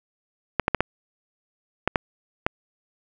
clicks, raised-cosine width 0.5 ms, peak -4 dBFS, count 7, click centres 0.597 / 0.681 / 0.747 / 0.806 / 1.876 / 1.958 / 2.465 s, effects none

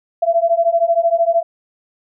sine beating tone pair, 667 / 680 Hz, E5 / F5, +20 / -46 cents, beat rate 13 Hz, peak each -15 dBFS, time 0.22-1.43 s, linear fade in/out 10 ms, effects none

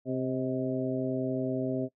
harmonic tone with a mistuned harmonic, 130.81 Hz, C3, in tune, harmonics 1 / 2 / 3 / 4 / 5, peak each -36 / -31 / -35 / -39 / -36 dBFS, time 0.05-1.89 s, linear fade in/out 50 ms, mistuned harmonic 5, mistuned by -50 cents, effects noise-tail reverb RT60 0.1 s tail -19 dB re dry

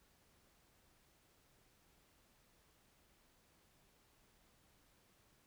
silence, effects pink hiss -72 dBFS RMS until 5.46 s

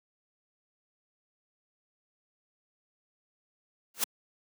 white noise with exponential growth, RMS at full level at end -22 dBFS, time 3.94-4.04 s, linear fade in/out 5 ms, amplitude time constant 20 ms, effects high-pass 200 Hz 12 dB/octave

